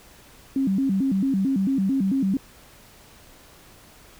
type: tone with vibrato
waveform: sine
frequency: 228.3 Hz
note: A#3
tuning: 36 cents flat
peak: -19 dBFS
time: 0.56-2.37 s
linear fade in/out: 2 ms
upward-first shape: square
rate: 4.5 Hz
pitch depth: 290 cents each way
effects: pink hiss -50 dBFS RMS until 4.19 s